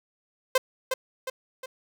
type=tone with echo; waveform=sawtooth; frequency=519 Hz; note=C5; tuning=14 cents flat; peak=-14 dBFS; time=0.55-0.58 s; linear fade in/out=5 ms; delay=360 ms; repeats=3; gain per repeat=-6 dB; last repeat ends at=1.66 s; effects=none